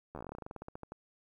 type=slowing click train; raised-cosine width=1 ms; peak=-29 dBFS; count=21; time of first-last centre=0.15-0.92 s; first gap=12 ms; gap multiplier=1.11; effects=11-bit